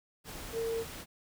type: tone in noise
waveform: sine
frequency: 455.9 Hz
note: A#4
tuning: 39 cents flat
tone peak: -31 dBFS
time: 0.52-0.85 s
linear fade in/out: 50 ms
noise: pink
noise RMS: -44 dBFS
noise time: 0.24-1.06 s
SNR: +10 dB
effects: none